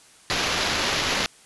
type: noise with sample-and-hold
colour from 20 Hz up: blue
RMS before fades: -24 dBFS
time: 0.3-1.26 s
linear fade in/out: 0 ms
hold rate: 8820 Hz
effects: white hiss -52 dBFS RMS until 1.45 s + resampled to 24000 Hz